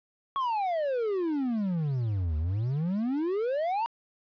triangle exponential two-way sweep, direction down then up, 1124 to 74.3 to 953 Hz, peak -24 dBFS, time 0.36-3.86 s, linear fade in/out 0 ms, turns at 2.37 s, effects resampled to 11025 Hz + 10-bit

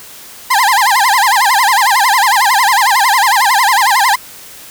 30% pulse tone with vibrato, 911 Hz, A#5, 40 cents flat, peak -5 dBFS, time 0.5-4.16 s, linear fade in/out 10 ms, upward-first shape sine, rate 11 Hz, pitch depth 260 cents each way, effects white hiss -34 dBFS RMS until 4.7 s

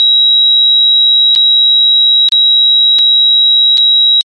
sine tone with dropouts, 3854 Hz, B7, 43 cents flat, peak -4 dBFS, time 0-4.21 s, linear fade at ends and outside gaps 0 ms, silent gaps 1.351-1.36 / 2.287-2.321 / 2.986-2.99 / 3.773-3.78 s, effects MP3 48 kbps

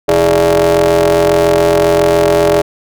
35% pulse ring-modulated tone, 87.31 Hz, F2, in tune, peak -3 dBFS, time 0.08-2.62 s, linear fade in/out 10 ms, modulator 501 Hz, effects none

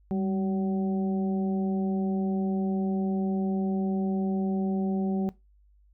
harmonic tone with a mistuned harmonic, 189.4 Hz, F#3, 41 cents sharp, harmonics 1 / 2 / 3 / 4, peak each -26 / -33 / -42 / -40 dBFS, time 0.11-5.29 s, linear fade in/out 0 ms, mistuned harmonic 1, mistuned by +52 cents, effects noise-tail reverb RT60 0.2 s tail -19 dB re dry + added 50 Hz sine -57 dBFS peak until 5.93 s

